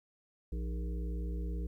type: harmonic tone with a mistuned harmonic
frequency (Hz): 58.27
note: A#1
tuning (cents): 0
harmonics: 1 / 3 / 5 / 7 / 8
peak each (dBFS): -34 / -44 / -48 / -51 / -52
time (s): 0.52-1.67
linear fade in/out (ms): 5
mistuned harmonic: 5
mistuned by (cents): +110
effects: 12-bit